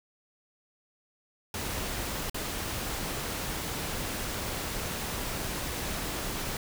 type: noise with dropouts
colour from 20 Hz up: pink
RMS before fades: -34 dBFS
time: 1.54-6.57 s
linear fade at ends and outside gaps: 2 ms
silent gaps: 2.298-2.344 s
effects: none